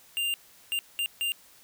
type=tone bursts at uneven times; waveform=square; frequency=2794 Hz; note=F7; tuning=in tune; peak=-27 dBFS; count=4; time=0.17-0.34 / 0.72-0.79 / 0.99-1.06 / 1.21-1.32 s; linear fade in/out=0 ms; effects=white hiss -56 dBFS RMS until 1.63 s